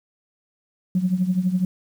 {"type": "tone with tremolo", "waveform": "sine", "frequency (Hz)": 183.4, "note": "F#3", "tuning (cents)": -15, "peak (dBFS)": -14, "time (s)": [0.95, 1.65], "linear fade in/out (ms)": 2, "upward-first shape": "triangle", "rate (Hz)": 12, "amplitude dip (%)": 85, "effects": ["tanh soft clip ceiling -10 dBFS", "8-bit"]}